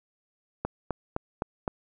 click train, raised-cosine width 1 ms, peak -14 dBFS, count 5, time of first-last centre 0.65-1.678 s, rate 3.89 Hz, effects none

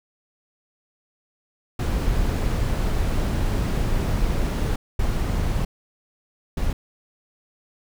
brown noise bursts at uneven times, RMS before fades -22 dBFS, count 3, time 1.79-4.76 / 4.99-5.65 / 6.57-6.73 s, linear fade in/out 5 ms, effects none

